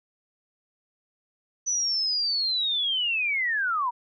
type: linear sweep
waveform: sine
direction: down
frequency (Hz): 6020 to 928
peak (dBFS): -23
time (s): 1.66-3.91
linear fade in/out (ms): 20
effects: none